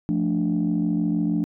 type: chord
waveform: sine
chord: D minor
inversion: first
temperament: equal with one note detuned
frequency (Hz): 173.61 / 220 / 293.7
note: F3 / A3 / D4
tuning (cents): -10 / 0 / 0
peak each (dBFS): -23 / -24 / -23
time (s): 0.09-1.44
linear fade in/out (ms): 0
effects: tanh soft clip ceiling -14 dBFS